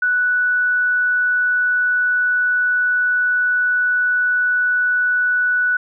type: tone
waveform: sine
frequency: 1480 Hz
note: F#6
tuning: in tune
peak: -14 dBFS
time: 0.02-5.77 s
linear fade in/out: 5 ms
effects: none